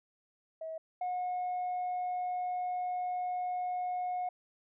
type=tone pair in turn; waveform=sine; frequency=643 / 724.7 Hz; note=E5 / F#5; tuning=-43 / -36 cents; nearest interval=major second; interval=207 cents; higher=second; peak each=-37 / -30 dBFS; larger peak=second; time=0.61-0.78 / 1.01-4.29 s; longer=second; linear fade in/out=5 ms; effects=tanh soft clip ceiling -30 dBFS